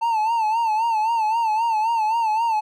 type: tone with vibrato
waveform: triangle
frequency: 893 Hz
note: A5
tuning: 25 cents sharp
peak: -16 dBFS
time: 0.01-2.61 s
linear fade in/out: 20 ms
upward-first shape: sine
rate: 3.8 Hz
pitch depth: 83 cents each way
effects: none